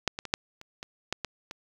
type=clicks; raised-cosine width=0.2 ms; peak=-7 / -17 / -20 / -6 / -27 / -21 / -11 / -14 / -21 dBFS; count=9; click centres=0.077 / 0.189 / 0.253 / 0.339 / 0.614 / 0.829 / 1.126 / 1.247 / 1.511 s; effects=8-bit